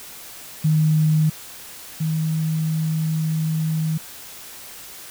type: tone pair in turn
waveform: sine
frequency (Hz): 155.56 / 158.55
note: D#3 / D#3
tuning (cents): 0 / +33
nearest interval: unison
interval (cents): 33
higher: second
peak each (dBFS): -14 / -19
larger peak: first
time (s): 0.64-1.3 / 2-3.98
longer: second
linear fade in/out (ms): 10
effects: white hiss -39 dBFS RMS until 5.1 s